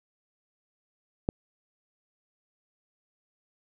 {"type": "click", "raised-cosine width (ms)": 2, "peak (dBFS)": -12, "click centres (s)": 1.289, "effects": []}